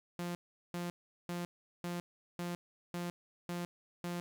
sawtooth tone bursts, 174.61 Hz, F3, in tune, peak -33 dBFS, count 8, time 0.19-4.2 s, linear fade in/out 0 ms, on 160 ms, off 390 ms, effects 11-bit

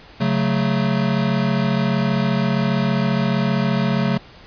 square chord, F# minor, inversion second, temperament equal, 138.59 / 185 / 220 Hz, C#3 / F#3 / A3, 0 / 0 / 0 cents, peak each -22 dBFS, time 0.2-4.18 s, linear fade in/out 10 ms, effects pink hiss -44 dBFS RMS until 4.46 s + resampled to 11025 Hz

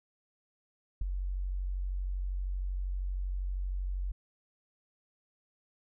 sine tone with ADSR envelope, 46.37 Hz, F#1, 5 cents sharp, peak -25 dBFS, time 1.01-4.12 s, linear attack 6 ms, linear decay 8 ms, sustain -6 dB, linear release 7 ms, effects none

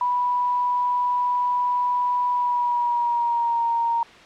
sine tone with pitch glide, 983 to 930.5 Hz, B5 to A#5, -8 to -3 cents, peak -19 dBFS, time 0.01-4.03 s, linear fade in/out 2 ms, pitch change -95 cents, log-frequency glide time 2.3-3.65 s, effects white hiss -45 dBFS RMS until 4.25 s + low-pass 3000 Hz 12 dB/octave

